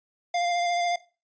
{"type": "tone with vibrato", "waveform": "square", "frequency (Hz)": 698.5, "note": "F5", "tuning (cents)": 0, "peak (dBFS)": -24, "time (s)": [0.34, 0.96], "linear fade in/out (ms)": 5, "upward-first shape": "triangle", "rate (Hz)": 14, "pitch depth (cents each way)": 18, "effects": ["noise-tail reverb RT60 0.3 s tail -17 dB re dry", "resampled to 16000 Hz"]}